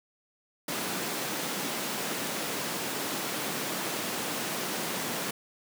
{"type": "high-pass noise", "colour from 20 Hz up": "pink", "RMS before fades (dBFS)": -33, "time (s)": [0.68, 5.31], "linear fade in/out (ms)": 5, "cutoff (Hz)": 170, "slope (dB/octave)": 24, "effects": []}